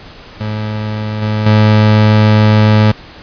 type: tone with level steps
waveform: 30% pulse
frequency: 107.1 Hz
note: A2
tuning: 46 cents flat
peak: -14 / -10 / -3 dBFS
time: 0.4-2.92 s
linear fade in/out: 10 ms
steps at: 1.22 / 1.46 s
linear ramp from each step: 5 ms
effects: pink hiss -35 dBFS RMS until 3.22 s + resampled to 11025 Hz